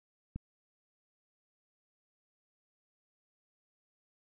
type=click; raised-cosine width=5 ms; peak=-26 dBFS; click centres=0.36 s; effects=none

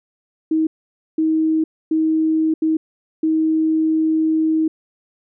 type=tone bursts at uneven times; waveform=sine; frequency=317 Hz; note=D#4; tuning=32 cents sharp; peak=-14 dBFS; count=5; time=0.51-0.67 / 1.18-1.64 / 1.91-2.54 / 2.62-2.77 / 3.23-4.68 s; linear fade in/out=5 ms; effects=none

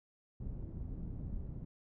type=low-pass noise; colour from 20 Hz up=pink; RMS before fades=-42 dBFS; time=0.4-1.65 s; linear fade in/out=5 ms; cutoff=190 Hz; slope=12 dB/octave; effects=none

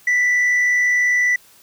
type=tone with frequency modulation; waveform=sine; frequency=1975.5 Hz; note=B6; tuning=in tune; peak=-11 dBFS; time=0.07-1.36 s; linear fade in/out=5 ms; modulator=64.9 Hz; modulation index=0.41; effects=tanh soft clip ceiling -13 dBFS + white hiss -50 dBFS RMS until 1.62 s

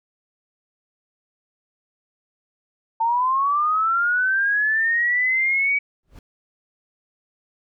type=linear sweep; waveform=sine; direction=up; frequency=894 to 2279 Hz; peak=-17 dBFS; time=3-5.79 s; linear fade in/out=10 ms
type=noise with exponential growth; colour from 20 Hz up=brown; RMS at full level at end=-36 dBFS; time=6.03-6.19 s; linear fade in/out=2 ms; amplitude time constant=33 ms
effects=none

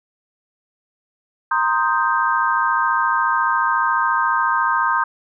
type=chord; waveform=sine; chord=C minor seventh; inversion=third; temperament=equal; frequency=932.3 / 1046.5 / 1244.5 / 1568 Hz; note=Bb5 / C6 / Eb6 / G6; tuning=0 / 0 / 0 / 0 cents; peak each=-21 dBFS; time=1.51-5.04 s; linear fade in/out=5 ms; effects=none

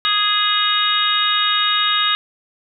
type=harmonic tone; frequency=415.3 Hz; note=G#4; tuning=in tune; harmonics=3 / 4 / 5 / 6 / 7 / 8 / 9; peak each=-20 / -24 / -28 / -30 / -23 / -29 / -18 dBFS; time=0.05-2.15 s; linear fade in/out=0 ms; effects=none

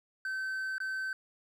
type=tone with dropouts; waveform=triangle; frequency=1539 Hz; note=G6; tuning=32 cents flat; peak=-31 dBFS; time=0.25-1.13 s; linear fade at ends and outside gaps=2 ms; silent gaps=0.782-0.802 s; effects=none

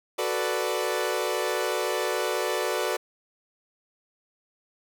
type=chord; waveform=sawtooth; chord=B minor seventh; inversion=second; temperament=equal; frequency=370 / 440 / 493.9 / 587.3 Hz; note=F#4 / A4 / B4 / D5; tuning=0 / 0 / 0 / 0 cents; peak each=-27 dBFS; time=0.18-2.97 s; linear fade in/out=10 ms; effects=none

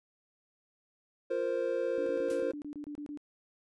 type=chord; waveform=triangle; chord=F suspended fourth; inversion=none; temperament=just; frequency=349.2 / 465.6 / 523.8 Hz; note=F4 / Bb4 / C5; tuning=0 / -2 / +2 cents; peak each=-35 / -32 / -30 dBFS; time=1.3-2.52 s; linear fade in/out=10 ms
type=tone bursts; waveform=sine; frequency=293.7 Hz; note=D4; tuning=in tune; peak=-38 dBFS; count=11; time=1.98-3.174 s; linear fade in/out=0 ms; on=84 ms; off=27 ms
type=noise with exponential decay; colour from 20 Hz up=white; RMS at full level=-45 dBFS; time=2.3-2.53 s; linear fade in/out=1 ms; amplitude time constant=50 ms
effects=resampled to 24000 Hz

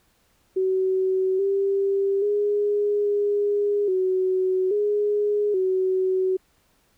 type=tone with pitch steps; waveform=sine; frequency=377 / 393.8 / 412.4 / 409.7 / 373.2 / 414.8 / 374.8 Hz; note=F#4 / G4 / G#4 / G#4 / F#4 / G#4 / F#4; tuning=+32 / +8 / -12 / -24 / +15 / -2 / +22 cents; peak=-19 dBFS; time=0.56-6.37 s; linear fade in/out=10 ms; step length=830 ms; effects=pink hiss -64 dBFS RMS until 6.97 s

